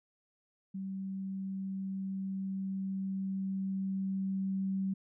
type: tone with level ramp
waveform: sine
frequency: 192.4 Hz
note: G3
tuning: 32 cents flat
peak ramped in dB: -36 to -30 dBFS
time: 0.74-4.94 s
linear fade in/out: 10 ms
effects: none